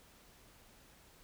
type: silence
effects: pink hiss -62 dBFS RMS until 1.23 s